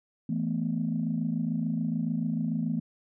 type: chord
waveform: sine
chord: E suspended fourth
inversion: none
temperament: equal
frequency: 164.81 / 220 / 246.9 Hz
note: E3 / A3 / B3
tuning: 0 / 0 / 0 cents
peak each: -30 / -30 / -31 dBFS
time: 0.29-2.8 s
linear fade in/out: 5 ms
effects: tanh soft clip ceiling -18 dBFS